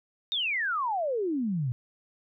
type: exponential sweep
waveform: sine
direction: down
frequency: 3764 to 116.54 Hz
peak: -26 dBFS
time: 0.32-1.72 s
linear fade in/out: 0 ms
effects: none